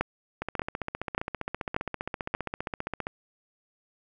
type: two click trains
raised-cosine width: 0.5 ms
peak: -10 / -16 dBFS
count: 5 / 41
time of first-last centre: 0.01-2.349 / 0.42-3.069 s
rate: 1.71 / 15.1 Hz
effects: none